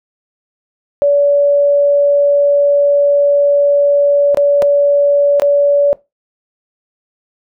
sine tone with dropouts, 572 Hz, D5, 46 cents flat, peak -7 dBFS, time 1.02-5.93 s, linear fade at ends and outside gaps 0 ms, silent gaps 4.346-4.372 / 4.621-4.625 / 5.398-5.42 s, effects noise-tail reverb RT60 0.2 s tail -19 dB re dry

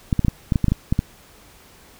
clicks, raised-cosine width 5 ms, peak -5 dBFS, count 11, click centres 0.128 / 0.193 / 0.248 / 0.283 / 0.522 / 0.558 / 0.643 / 0.683 / 0.72 / 0.925 / 0.991 s, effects pink hiss -49 dBFS RMS until 1.99 s

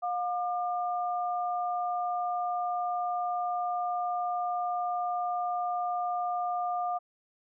sine tone pair together, 713.5 / 1200 Hz, F5 / D6, +37 / +37 cents, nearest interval major sixth, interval 900 cents, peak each -29 / -35 dBFS, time 0.02-6.99 s, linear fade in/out 20 ms, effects none

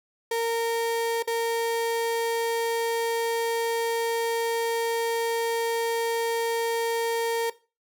35% pulse tone with dropouts, 461.2 Hz, A#4, 19 cents flat, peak -22 dBFS, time 0.31-7.5 s, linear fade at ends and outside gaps 5 ms, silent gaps 1.226-1.274 s, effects noise-tail reverb RT60 0.3 s tail -17 dB re dry

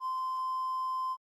triangle tone with hard clipping, 1036 Hz, C6, 17 cents flat, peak -31 dBFS, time 0-1.17 s, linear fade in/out 50 ms, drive 4 dB, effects Opus 24 kbps

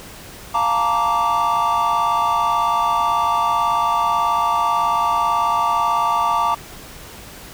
triangle chord, Bb major seventh, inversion second, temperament just, 699.2 / 874.1 / 932.3 / 1165.4 Hz, F5 / A5 / Bb5 / D6, +2 / -12 / 0 / -14 cents, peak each -23 / -22 / -18 / -17 dBFS, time 0.54-6.55 s, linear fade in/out 10 ms, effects pink hiss -38 dBFS RMS until 7.53 s

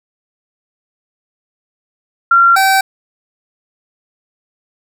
sine / 25% pulse tone pair in turn, 1375 / 771.7 Hz, F6 / G5, -27 / -27 cents, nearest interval minor seventh, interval 1000 cents, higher first, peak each -5 dBFS, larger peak neither, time 2.31-2.56 / 2.56-2.81 s, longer neither, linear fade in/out 5 ms, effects none

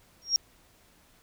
sine tone with exponential growth, 5588 Hz, F8, in tune, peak -16 dBFS, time 0.22-0.36 s, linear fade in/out 0 ms, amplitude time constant 29 ms, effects pink hiss -61 dBFS RMS until 1.22 s

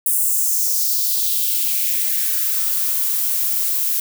violet noise with high-pass filter sweep, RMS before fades -19 dBFS, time 0.06-4 s, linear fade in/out 2 ms, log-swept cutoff 9400 to 420 Hz, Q 2.4, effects none

